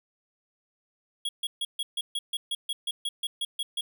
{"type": "tone bursts", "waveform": "square", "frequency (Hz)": 3322, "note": "G#7", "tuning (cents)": 0, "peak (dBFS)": -28, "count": 15, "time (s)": [1.25, 3.81], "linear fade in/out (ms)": 5, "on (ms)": 40, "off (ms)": 140, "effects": []}